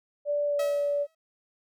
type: tone with pitch glide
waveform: sine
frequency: 583 to 576 Hz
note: D5 to D5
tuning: -13 to -34 cents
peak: -24 dBFS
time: 0.25-1.07 s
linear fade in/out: 50 ms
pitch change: -21 cents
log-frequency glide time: 0.46-0.58 s
type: tone with exponential decay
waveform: sawtooth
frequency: 644 Hz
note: E5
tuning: 41 cents flat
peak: -27 dBFS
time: 0.59-1.15 s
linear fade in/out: 5 ms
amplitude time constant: 120 ms
effects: none